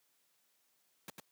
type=noise with echo; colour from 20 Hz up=pink; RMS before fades=-45 dBFS; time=1.08-1.1 s; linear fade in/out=2 ms; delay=100 ms; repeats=1; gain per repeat=-3 dB; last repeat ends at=1.2 s; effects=white hiss -75 dBFS RMS until 1.31 s + high-pass 150 Hz 12 dB/octave